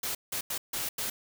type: noise bursts at uneven times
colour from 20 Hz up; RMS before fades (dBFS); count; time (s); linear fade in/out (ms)
white; -33; 5; 0.03-0.15 / 0.32-0.41 / 0.5-0.58 / 0.73-0.89 / 0.98-1.1; 5
effects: none